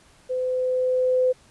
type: tone with level ramp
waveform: sine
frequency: 509 Hz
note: C5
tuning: 48 cents flat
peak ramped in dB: -23 to -16 dBFS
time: 0.29-1.33 s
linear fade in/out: 20 ms
effects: pink hiss -55 dBFS RMS until 1.5 s + resampled to 24000 Hz